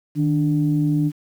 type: tone pair together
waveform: sine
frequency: 154.1 / 293.8 Hz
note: D#3 / D4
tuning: -16 / +1 cents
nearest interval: major seventh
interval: 1117 cents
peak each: -18 / -19 dBFS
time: 0.15-1.12 s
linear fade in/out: 50 ms
effects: tanh soft clip ceiling -8 dBFS + 8-bit